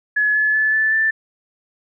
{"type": "tone with pitch steps", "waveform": "sine", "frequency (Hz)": [1700, 1716.8, 1733.7, 1750.8, 1768.1], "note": ["G#6", "A6", "A6", "A6", "A6"], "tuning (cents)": [40, -43, -26, -9, 8], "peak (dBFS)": -14, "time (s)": [0.16, 1.11], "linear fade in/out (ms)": 10, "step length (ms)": 190, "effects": []}